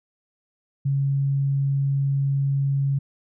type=tone; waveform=sine; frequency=138.4 Hz; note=C#3; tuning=2 cents flat; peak=-19 dBFS; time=0.85-2.99 s; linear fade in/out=10 ms; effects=none